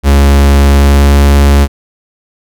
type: tone with pitch glide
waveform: 45% pulse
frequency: 70.1 to 70.63 Hz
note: C#2 to C#2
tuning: +20 to +33 cents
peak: -3 dBFS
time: 0.03-1.68 s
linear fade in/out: 50 ms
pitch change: +13 cents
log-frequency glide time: 0.71-1.1 s
effects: none